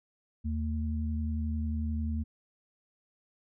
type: tone pair together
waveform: sine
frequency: 78.7 / 224.9 Hz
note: D#2 / A3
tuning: +20 / +38 cents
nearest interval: octave + tritone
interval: 1818 cents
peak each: -30 / -35 dBFS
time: 0.44-2.24 s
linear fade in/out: 20 ms
effects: none